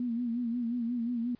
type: tone with vibrato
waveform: sine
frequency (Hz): 237.7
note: A#3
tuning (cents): +34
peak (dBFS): -29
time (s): 0-1.35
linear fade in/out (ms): 2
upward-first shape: sine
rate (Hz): 5.6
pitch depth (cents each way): 71
effects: pink hiss -67 dBFS RMS until 1.39 s + resampled to 11025 Hz